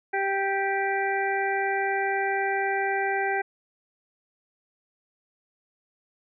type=harmonic tone; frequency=392 Hz; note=G4; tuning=in tune; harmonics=1 / 2 / 4 / 5 / 6; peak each=-29 / -27 / -30 / -32 / -36 dBFS; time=0.13-3.42 s; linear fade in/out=10 ms; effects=none